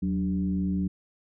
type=tone with frequency modulation; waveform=sine; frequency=185.8 Hz; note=F#3; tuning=7 cents sharp; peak=-24 dBFS; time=0.02-0.88 s; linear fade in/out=10 ms; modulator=105 Hz; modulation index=0.73; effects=none